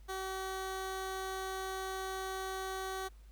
15% pulse tone, 380.5 Hz, F#4, 48 cents sharp, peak -31 dBFS, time 0.08-3.09 s, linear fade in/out 20 ms, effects added 51 Hz sine -52 dBFS peak until 3.31 s + pink hiss -69 dBFS RMS until 3.31 s

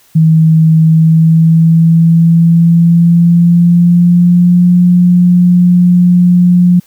sine tone with pitch glide, 160 to 177.53 Hz, D#3 to F3, +49 to +29 cents, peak -3 dBFS, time 0.15-6.8 s, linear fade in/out 10 ms, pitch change +180 cents, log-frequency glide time 0.81-4.72 s, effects white hiss -47 dBFS RMS until 6.86 s

